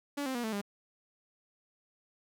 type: tone with pitch steps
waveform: sawtooth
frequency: 285.7 / 262 / 240.2 / 220.3 / 202 Hz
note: D4 / C4 / B3 / A3 / G#3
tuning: -48 / +2 / -48 / +2 / -48 cents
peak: -29 dBFS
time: 0.17-0.615 s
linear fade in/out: 10 ms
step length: 89 ms
effects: none